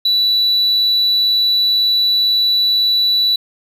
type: tone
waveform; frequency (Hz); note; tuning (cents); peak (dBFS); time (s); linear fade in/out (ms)
triangle; 3951; B7; 0; -9; 0.05-3.36; 5
effects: tanh soft clip ceiling -6 dBFS